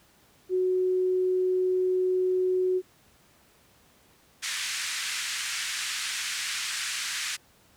sine tone, 369 Hz, F#4, 5 cents flat, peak -22 dBFS, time 0.49-2.82 s, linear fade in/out 50 ms
pink band-pass noise, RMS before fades -32 dBFS, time 4.42-7.37 s, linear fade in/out 20 ms, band 1600 to 9100 Hz, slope 24 dB/octave
effects pink hiss -60 dBFS RMS until 7.76 s + high-pass 60 Hz 12 dB/octave

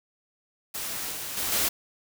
white noise with level steps, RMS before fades -33 / -35 / -29 / -25 dBFS, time 0.74-1.69 s, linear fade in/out 10 ms, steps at 1.12 / 1.37 / 1.52 s, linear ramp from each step 2 ms, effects none

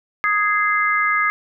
sine chord, Ab major, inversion second, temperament just, 1245.9 / 1661.2 / 2077 Hz, Eb6 / Ab6 / C7, +2 / 0 / -13 cents, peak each -19 / -21 / -20 dBFS, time 0.24-1.3 s, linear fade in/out 0 ms, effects none

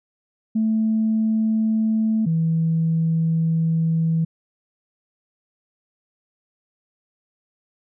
sine tone pair in turn, 220 / 162.93 Hz, A3 / E3, 0 / -20 cents, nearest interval perfect fourth, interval 520 cents, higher first, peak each -16 / -16 dBFS, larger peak neither, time 0.55-2.26 / 2.26-4.25 s, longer second, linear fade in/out 10 ms, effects tanh soft clip ceiling -12 dBFS

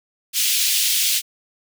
pink high-pass noise, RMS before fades -19 dBFS, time 0.33-1.22 s, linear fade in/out 50 ms, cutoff 2800 Hz, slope 24 dB/octave, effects none

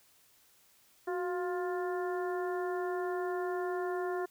harmonic tone with a mistuned harmonic, 352.3 Hz, F4, 15 cents sharp, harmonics 1 / 2 / 3 / 4 / 5, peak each -33 / -39 / -43 / -45 / -47 dBFS, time 1.07-4.26 s, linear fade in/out 10 ms, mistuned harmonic 1, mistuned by +68 cents, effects white hiss -65 dBFS RMS until 4.3 s

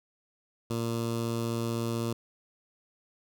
15% pulse tone with notch filter, 115.9 Hz, A#2, 10 cents flat, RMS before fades -31 dBFS, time 0.7-2.13 s, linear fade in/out 5 ms, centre 1900 Hz, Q 1.4, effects none

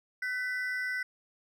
triangle ring-modulated tone, 1746 Hz, A6, 14 cents flat, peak -26 dBFS, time 0.22-1.03 s, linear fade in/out 5 ms, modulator 237 Hz, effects none

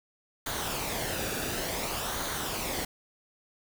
pink noise with flanger, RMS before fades -33 dBFS, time 0.46-2.85 s, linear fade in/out 5 ms, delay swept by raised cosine 0.38 to 0.97 ms, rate 0.56 Hz, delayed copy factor -0.5, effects none

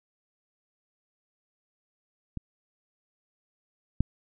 clicks, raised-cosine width 5 ms, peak -21 / -10 dBFS, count 2, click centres 2.373 / 4.006 s, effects none

